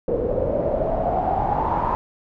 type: noise with low-pass filter sweep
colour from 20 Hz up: pink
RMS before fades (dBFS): -22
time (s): 0.08-1.95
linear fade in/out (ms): 0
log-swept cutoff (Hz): 480 to 980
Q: 8
effects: none